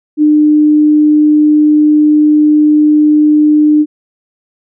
sine tone, 301.5 Hz, D4, 46 cents sharp, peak -4 dBFS, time 0.17-3.86 s, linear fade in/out 50 ms, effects none

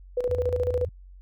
sine tone with tremolo, 494.8 Hz, B4, 3 cents sharp, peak -21 dBFS, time 0.17-0.85 s, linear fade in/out 5 ms, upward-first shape square, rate 14 Hz, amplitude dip 65%
sine tone with vibrato, 82.41 Hz, E2, in tune, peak -29 dBFS, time 0.29-0.89 s, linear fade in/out 5 ms, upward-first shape sine, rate 14 Hz, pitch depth 200 cents each way
effects added 46 Hz sine -44 dBFS peak until 1.21 s

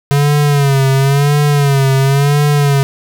square tone with vibrato, 140.5 Hz, C#3, 24 cents sharp, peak -9 dBFS, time 0.11-2.83 s, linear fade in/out 0 ms, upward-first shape sine, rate 0.96 Hz, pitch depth 77 cents each way, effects none

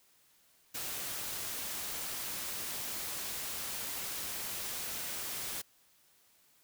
white noise, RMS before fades -39 dBFS, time 0.74-5.62 s, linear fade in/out 10 ms, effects white hiss -67 dBFS RMS until 6.63 s

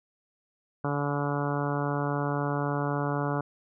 harmonic tone, 143.8 Hz, D3, 36 cents flat, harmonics 1 / 2 / 3 / 4 / 5 / 6 / 7 / 8 / 9 / 10, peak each -30 / -33 / -35 / -36 / -37 / -38 / -38 / -39 / -40 / -40 dBFS, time 0.84-3.41 s, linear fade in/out 5 ms, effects none

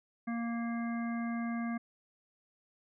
harmonic tone, 233.1 Hz, A#3, in tune, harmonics 1 / 3 / 5 / 7 / 9, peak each -33 / -44 / -46 / -48 / -48 dBFS, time 0.27-1.78 s, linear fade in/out 10 ms, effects none

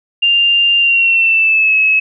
sine tone with pitch glide, 2794 to 2577 Hz, F7 to E7, 0 to -40 cents, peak -8 dBFS, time 0.22-2 s, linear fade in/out 10 ms, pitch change -140 cents, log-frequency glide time 0.78-1.75 s, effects none

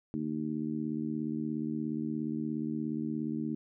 harmonic tone, 77 Hz, D#2, 17 cents flat, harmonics 2 / 3 / 4 / 5, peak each -40 / -34 / -36 / -46 dBFS, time 0.14-3.55 s, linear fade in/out 0 ms, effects none

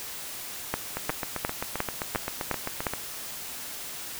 two click trains, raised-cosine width 0.5 ms, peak -10 / -14 dBFS, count 7 / 16, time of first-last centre 0.74-2.868 / 0.97-2.936 s, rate 2.82 / 7.63 Hz, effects white hiss -38 dBFS RMS until 4.19 s

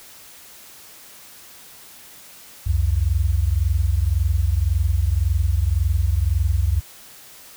sine tone pair together, 65.41 / 87.26 Hz, C2 / F2, 0 / -1 cents, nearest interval perfect fourth, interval 499 cents, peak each -19 dBFS, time 2.66-6.81 s, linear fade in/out 10 ms, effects white hiss -44 dBFS RMS until 7.56 s

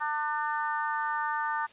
harmonic tone, 299.8 Hz, D4, 36 cents sharp, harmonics 3 / 4 / 5 / 6, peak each -31 / -33 / -35 / -37 dBFS, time 0-1.67 s, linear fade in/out 20 ms, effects white hiss -55 dBFS RMS until 1.72 s + resampled to 8000 Hz

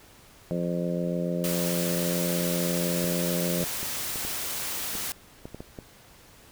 harmonic tone, 86.9 Hz, F2, 8 cents flat, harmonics 2 / 3 / 4 / 5 / 6 / 7, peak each -28 / -36 / -35 / -38 / -33 / -35 dBFS, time 0.51-3.64 s, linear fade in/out 0 ms
white noise, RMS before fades -32 dBFS, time 1.44-5.12 s, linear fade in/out 0 ms
clicks, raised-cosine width 2 ms, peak -24 dBFS, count 10, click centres 3.042 / 3.608 / 3.83 / 4.158 / 4.25 / 4.953 / 5.455 / 5.546 / 5.605 / 5.788 s
effects pink hiss -53 dBFS RMS until 6.51 s

